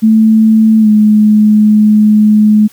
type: tone with pitch glide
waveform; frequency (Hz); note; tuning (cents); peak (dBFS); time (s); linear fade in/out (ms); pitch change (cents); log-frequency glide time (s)
sine; 220 to 212.5; A3 to G#3; 0 to +40; -3; 0.02-2.68; 20; -60; 0.8-0.88
effects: white hiss -43 dBFS RMS until 2.72 s

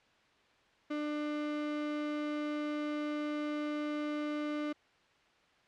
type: tone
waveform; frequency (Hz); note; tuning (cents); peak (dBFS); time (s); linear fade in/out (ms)
35% pulse; 298.2; D4; +27; -32; 0.9-4.73; 10
effects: white hiss -66 dBFS RMS until 5.67 s + low-pass 3000 Hz 12 dB/octave

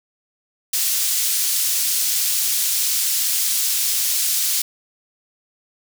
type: high-pass noise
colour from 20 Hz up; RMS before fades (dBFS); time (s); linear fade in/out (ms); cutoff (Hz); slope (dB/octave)
pink; -20; 0.73-4.62; 5; 5300; 12
effects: none

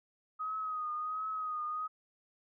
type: tone with vibrato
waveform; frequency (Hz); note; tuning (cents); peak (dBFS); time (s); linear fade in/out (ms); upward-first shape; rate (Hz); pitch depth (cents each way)
sine; 1254; D#6; +13; -34; 0.39-1.88; 20; triangle; 1.4; 51
effects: none

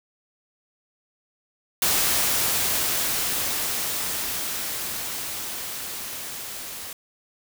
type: noise with level ramp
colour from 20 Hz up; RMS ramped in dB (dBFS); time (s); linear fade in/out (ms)
white; -21 to -36; 1.82-6.93; 2
effects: none

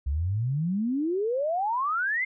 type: exponential sweep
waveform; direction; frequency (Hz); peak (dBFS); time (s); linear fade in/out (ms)
sine; up; 65.41 to 2136; -24; 0.06-2.25; 10
effects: none

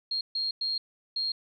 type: tone bursts at uneven times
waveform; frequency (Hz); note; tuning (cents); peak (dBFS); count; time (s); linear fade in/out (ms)
sine; 4237; C8; +21; -27; 4; 0.11-0.21 / 0.35-0.51 / 0.61-0.78 / 1.16-1.32; 5
effects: none

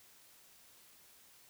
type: silence
effects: white hiss -62 dBFS RMS until 1.49 s

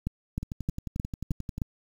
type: two click trains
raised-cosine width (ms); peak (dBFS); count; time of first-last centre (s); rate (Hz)
5; -21 / -16; 14 / 6; 0.43-1.58 / 0.07-1.618; 11.3 / 3.23
effects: 8-bit

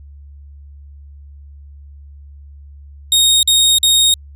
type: tone bursts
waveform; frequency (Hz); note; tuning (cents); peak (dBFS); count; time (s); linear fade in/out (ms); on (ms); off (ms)
sawtooth; 3729; A#7; 0; -6; 3; 3.12-4.14; 2; 310; 45
effects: added 71 Hz sine -35 dBFS peak until 4.35 s + resampled to 32000 Hz

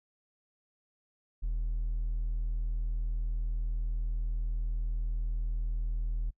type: tone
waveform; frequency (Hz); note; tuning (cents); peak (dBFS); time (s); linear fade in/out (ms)
triangle; 40; D#1; +49; -26; 1.42-6.31; 20
effects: noise-tail reverb RT60 0.1 s tail -26 dB re dry + tanh soft clip ceiling -24 dBFS

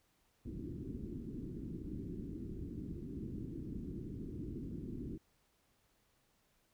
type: low-pass noise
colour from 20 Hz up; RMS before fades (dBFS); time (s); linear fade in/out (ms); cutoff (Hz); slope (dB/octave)
white; -44; 0.45-5.18; 10; 350; 48
effects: pink hiss -75 dBFS RMS until 6.73 s

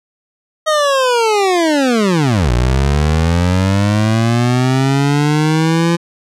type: linear two-way sweep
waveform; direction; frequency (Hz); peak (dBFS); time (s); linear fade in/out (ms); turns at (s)
25% pulse; down then up; 631 to 58.2 to 171.4; -7; 0.66-5.97; 20; 2.51
effects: low-pass 8000 Hz 12 dB/octave

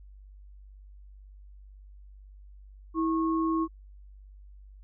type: tone pair together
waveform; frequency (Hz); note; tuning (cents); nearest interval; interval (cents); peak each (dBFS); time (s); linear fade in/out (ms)
sine; 325 / 1093; E4 / C#6; -24 / -25; octave + major sixth; 2099; -25 / -31; 2.94-3.68; 50
effects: added 49 Hz sine -47 dBFS peak until 4.83 s

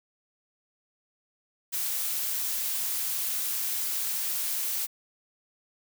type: noise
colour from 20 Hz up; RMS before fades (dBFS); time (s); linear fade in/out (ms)
blue; -30; 1.72-4.87; 20
effects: none

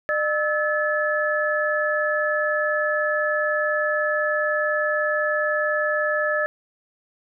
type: tone cluster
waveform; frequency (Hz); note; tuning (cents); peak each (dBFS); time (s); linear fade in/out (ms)
sine; 604 / 1299 / 1725; D5 / E6 / A6; +48 / -26 / -35; -23 / -28 / -23; 0.09-6.46; 0
effects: none

